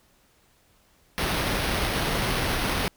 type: noise with sample-and-hold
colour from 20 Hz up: pink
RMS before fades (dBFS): -26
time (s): 1.18-2.88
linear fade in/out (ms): 0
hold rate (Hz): 7350
effects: pink hiss -62 dBFS RMS until 2.96 s